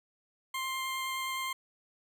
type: tone with vibrato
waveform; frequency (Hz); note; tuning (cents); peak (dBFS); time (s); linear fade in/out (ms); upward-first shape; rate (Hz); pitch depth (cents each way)
20% pulse; 1054; C6; +12; -28; 0.54-1.53; 5; triangle; 9.7; 8
effects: none